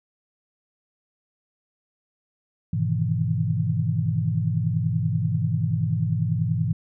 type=chord; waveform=sine; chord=E major seventh; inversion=first; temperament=just; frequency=103.01 / 123.61 / 154.51 / 164.81 Hz; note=G#2 / B2 / D#3 / E3; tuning=-14 / +2 / -12 / 0 cents; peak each=-26 / -26 / -27 / -26 dBFS; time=2.73-6.73 s; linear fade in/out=5 ms; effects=none